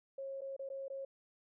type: tone with dropouts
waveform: sine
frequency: 543 Hz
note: C#5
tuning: 36 cents flat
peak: -40 dBFS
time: 0.18-1.05 s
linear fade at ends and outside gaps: 5 ms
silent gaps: 0.409-0.416 / 0.565-0.593 / 0.69-0.7 / 0.882-0.9 s
effects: none